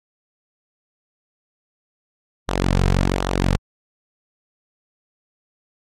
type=tone with flanger; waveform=sawtooth; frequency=46.25 Hz; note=F#1; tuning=in tune; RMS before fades=-19 dBFS; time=2.48-3.57 s; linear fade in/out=10 ms; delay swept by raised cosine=0.4 to 3.5 ms; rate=1.3 Hz; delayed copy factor=-0.65; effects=low-pass 8000 Hz 12 dB/octave + AAC 64 kbps